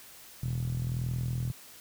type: tone with band-pass filter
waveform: sawtooth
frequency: 41.2 Hz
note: E1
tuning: in tune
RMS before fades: -32 dBFS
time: 0.42-1.52 s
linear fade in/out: 10 ms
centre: 130 Hz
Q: 6.1
effects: white hiss -51 dBFS RMS until 1.8 s